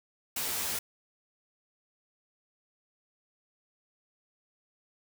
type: noise with comb filter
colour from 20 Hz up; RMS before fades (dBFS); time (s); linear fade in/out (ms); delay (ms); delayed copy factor
white; -33; 0.36-0.79; 5; 13; +0.75
effects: none